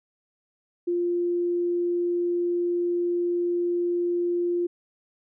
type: tone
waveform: sine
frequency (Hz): 349.2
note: F4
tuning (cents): 0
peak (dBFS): -22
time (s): 0.87-4.67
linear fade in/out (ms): 10
effects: none